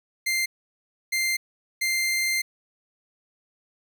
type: tone bursts at uneven times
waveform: sawtooth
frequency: 2093 Hz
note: C7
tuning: in tune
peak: -19 dBFS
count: 3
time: 0.26-0.46 / 1.12-1.37 / 1.81-2.42 s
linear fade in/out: 10 ms
effects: none